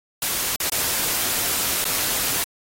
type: noise with dropouts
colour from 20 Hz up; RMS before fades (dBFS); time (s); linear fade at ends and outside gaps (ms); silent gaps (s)
white; -23; 0.22-2.44; 2; 0.561-0.601 / 0.698-0.719 / 1.843-1.852
effects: AAC 48 kbps